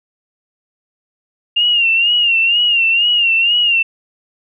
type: tone with vibrato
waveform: sine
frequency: 2794 Hz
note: F7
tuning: in tune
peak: -10 dBFS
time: 1.56-3.83 s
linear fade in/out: 10 ms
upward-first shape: sine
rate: 2.1 Hz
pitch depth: 77 cents each way
effects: none